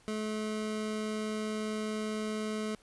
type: tone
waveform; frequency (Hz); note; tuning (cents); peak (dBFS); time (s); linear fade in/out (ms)
25% pulse; 215.3; A3; -37; -29; 0.08-2.75; 0
effects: pink hiss -63 dBFS RMS until 2.82 s + resampled to 24000 Hz